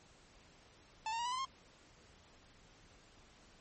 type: tone with pitch steps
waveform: 45% pulse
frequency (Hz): 880 / 914.7 / 950.8 / 988.3 / 1027.3 / 1067.9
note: A5 / A#5 / A#5 / B5 / C6 / C6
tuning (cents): 0 / -33 / +34 / +1 / -32 / +35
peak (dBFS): -36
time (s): 1.06-1.45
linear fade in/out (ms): 2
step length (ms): 65
effects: pink hiss -63 dBFS RMS until 3.6 s + MP3 32 kbps